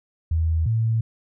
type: tone pair in turn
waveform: sine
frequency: 81 / 112.76 Hz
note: E2 / A2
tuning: -30 / +43 cents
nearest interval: tritone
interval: 573 cents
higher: second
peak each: -18 dBFS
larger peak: neither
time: 0.31-0.66 / 0.66-1.01 s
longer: neither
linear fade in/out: 5 ms
effects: none